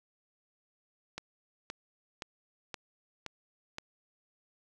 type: click train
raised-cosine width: 0.2 ms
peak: -21 dBFS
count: 6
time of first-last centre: 1.18-3.784 s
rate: 1.92 Hz
effects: none